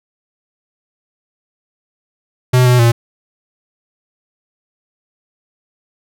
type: tone with pitch steps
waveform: square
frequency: 126.2 / 124.2 / 117.3 Hz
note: B2 / B2 / A#2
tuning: +38 / +10 / +11 cents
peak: -8 dBFS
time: 2.53-2.92 s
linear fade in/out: 10 ms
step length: 130 ms
effects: none